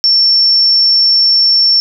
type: tone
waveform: sine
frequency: 5430 Hz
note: F8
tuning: 50 cents flat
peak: -6 dBFS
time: 0.04-1.8 s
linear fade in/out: 0 ms
effects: none